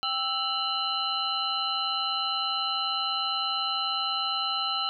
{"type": "tone cluster", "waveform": "sine", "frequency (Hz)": [786, 1320, 2823, 2992, 4068], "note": ["G5", "E6", "F7", "F#7", "C8"], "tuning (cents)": [4, 2, 18, 19, -50], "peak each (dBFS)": [-35, -31, -36, -32, -31], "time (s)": [0.03, 4.89], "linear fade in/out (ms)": 0, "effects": []}